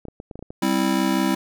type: clicks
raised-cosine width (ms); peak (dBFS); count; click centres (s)
2; -22; 8; 0.053 / 0.084 / 0.201 / 0.312 / 0.356 / 0.392 / 0.426 / 0.505
type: chord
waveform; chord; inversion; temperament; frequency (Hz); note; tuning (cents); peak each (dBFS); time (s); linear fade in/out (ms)
square; C major; second; just; 196.22 / 261.6 / 327; G3 / C4 / E4; +2 / 0 / -14; -24; 0.62-1.35; 5
effects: none